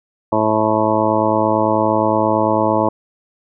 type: harmonic tone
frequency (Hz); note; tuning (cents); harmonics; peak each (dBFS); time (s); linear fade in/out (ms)
108.8; A2; -19; 1 / 2 / 3 / 4 / 5 / 6 / 8 / 9 / 10; -26 / -23 / -20 / -25 / -20 / -20 / -20 / -22 / -25; 0.32-2.89; 5
effects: none